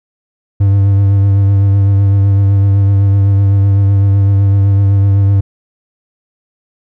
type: tone with vibrato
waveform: triangle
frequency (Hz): 99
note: G2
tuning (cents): +18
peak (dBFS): -4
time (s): 0.6-5.41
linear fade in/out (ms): 10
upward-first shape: triangle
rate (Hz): 7.9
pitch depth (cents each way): 28
effects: none